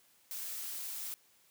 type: noise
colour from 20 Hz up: blue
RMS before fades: -41 dBFS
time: 0.31-1.14 s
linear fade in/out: 0 ms
effects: white hiss -67 dBFS RMS until 1.5 s + high-pass 80 Hz 12 dB/octave